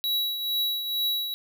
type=tone with tremolo; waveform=square; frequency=3900 Hz; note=B7; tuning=23 cents flat; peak=-23 dBFS; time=0.04-1.34 s; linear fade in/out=0 ms; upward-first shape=triangle; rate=2.2 Hz; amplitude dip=60%; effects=none